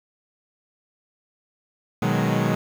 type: chord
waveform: sawtooth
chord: G# minor seventh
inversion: first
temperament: equal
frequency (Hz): 123.47 / 155.56 / 185 / 207.7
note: B2 / D#3 / F#3 / G#3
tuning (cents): 0 / 0 / 0 / 0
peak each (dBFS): -21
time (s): 2.02-2.55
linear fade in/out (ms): 5
effects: low-pass 3000 Hz 12 dB/octave + 7-bit